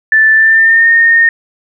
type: tone with pitch glide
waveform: sine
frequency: 1760 to 1837.9 Hz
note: A6 to A#6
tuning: 0 to -25 cents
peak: -4 dBFS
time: 0.12-1.29 s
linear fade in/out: 2 ms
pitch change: +75 cents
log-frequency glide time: 0.33-0.89 s
effects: none